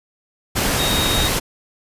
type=tone in noise; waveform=sine; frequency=3751 Hz; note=A#7; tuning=10 cents sharp; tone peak=-21 dBFS; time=0.78-1.29 s; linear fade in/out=20 ms; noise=pink; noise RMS=-19 dBFS; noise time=0.55-1.4 s; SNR=-5 dB; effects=resampled to 32000 Hz